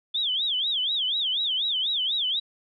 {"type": "tone with vibrato", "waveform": "sine", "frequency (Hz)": 3400, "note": "G#7", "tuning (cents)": 40, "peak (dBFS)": -23, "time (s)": [0.14, 2.4], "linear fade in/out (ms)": 10, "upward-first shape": "sine", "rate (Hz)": 4.1, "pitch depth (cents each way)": 230, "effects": []}